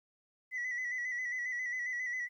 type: tone with vibrato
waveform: sine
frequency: 1975.5 Hz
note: B6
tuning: in tune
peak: -32 dBFS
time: 0.51-2.29 s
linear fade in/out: 50 ms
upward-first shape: square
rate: 7.4 Hz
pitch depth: 37 cents each way
effects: tanh soft clip ceiling -32 dBFS + 12-bit